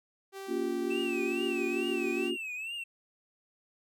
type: tone with pitch glide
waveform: sawtooth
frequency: 389.1 to 384.9 Hz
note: G4 to G4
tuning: -13 to -32 cents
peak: -36 dBFS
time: 0.32-2.32 s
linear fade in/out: 50 ms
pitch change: -19 cents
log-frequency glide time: 1.03-1.82 s
type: chord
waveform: sine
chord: G half-diminished seventh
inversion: first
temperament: just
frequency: 235.2 / 282.2 / 352.8 / 392 Hz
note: Bb3 / Db4 / F4 / G4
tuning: +16 / +31 / +18 / 0 cents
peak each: -37 / -36 / -32 / -38 dBFS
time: 0.47-2.37 s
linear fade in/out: 50 ms
type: tone with vibrato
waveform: triangle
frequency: 2637 Hz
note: E7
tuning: in tune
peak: -34 dBFS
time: 0.9-2.84 s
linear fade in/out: 10 ms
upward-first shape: triangle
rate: 2.3 Hz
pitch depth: 140 cents each way
effects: none